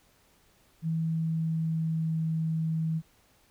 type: tone with pitch glide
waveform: sine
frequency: 162.2 to 160.71 Hz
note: E3 to E3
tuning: -28 to -44 cents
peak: -26 dBFS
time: 0.82-3.02 s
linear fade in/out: 50 ms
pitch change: -16 cents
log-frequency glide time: 1.04-2.21 s
effects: pink hiss -64 dBFS RMS until 3.5 s

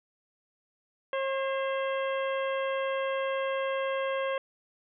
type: harmonic tone with a mistuned harmonic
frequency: 538 Hz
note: C5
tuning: 48 cents sharp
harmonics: 1 / 2 / 3 / 4 / 5 / 6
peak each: -29 / -35 / -39 / -41 / -43 / -45 dBFS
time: 1.13-4.38 s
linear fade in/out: 2 ms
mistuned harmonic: 4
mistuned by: -66 cents
effects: none

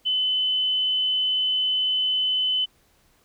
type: tone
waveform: sine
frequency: 3026 Hz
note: F#7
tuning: 38 cents sharp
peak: -20 dBFS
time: 0.05-2.66 s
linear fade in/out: 20 ms
effects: pink hiss -62 dBFS RMS until 3.24 s

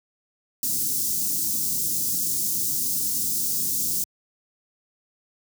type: band-stop noise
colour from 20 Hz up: white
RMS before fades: -25 dBFS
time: 0.63-4.04 s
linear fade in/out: 2 ms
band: 300 to 5500 Hz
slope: 24 dB/octave
effects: high-pass 100 Hz 12 dB/octave

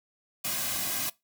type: noise with comb filter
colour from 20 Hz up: white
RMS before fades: -31 dBFS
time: 0.44-1.1 s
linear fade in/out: 10 ms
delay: 2.2 ms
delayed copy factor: -0.65
effects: noise-tail reverb RT60 0.2 s tail -21 dB re dry

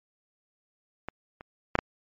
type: clicks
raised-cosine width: 0.5 ms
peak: -19 / -27 / -6 / -7 dBFS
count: 4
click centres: 1.086 / 1.409 / 1.754 / 1.789 s
effects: MP3 32 kbps

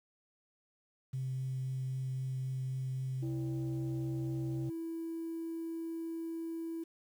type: tone with vibrato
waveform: sine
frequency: 130.81 Hz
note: C3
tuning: in tune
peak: -33 dBFS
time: 1.13-4.7 s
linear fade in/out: 10 ms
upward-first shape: triangle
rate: 3.8 Hz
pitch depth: 10 cents each way
type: tone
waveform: sine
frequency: 329.6 Hz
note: E4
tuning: in tune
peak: -36 dBFS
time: 3.22-6.84 s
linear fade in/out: 10 ms
effects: tanh soft clip ceiling -30 dBFS + 10-bit

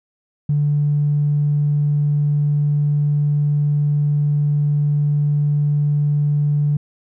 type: tone with tanh clipping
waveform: triangle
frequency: 146.6 Hz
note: D3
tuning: 3 cents flat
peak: -14 dBFS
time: 0.49-6.77 s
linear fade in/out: 5 ms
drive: 4 dB
effects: none

